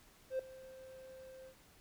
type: tone with ADSR envelope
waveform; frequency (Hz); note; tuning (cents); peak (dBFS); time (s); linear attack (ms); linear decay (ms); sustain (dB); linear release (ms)
triangle; 523.3; C5; 0; -29; 0.3-1.55; 92; 3; -20; 86
effects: tanh soft clip ceiling -28 dBFS + pink hiss -64 dBFS RMS until 1.8 s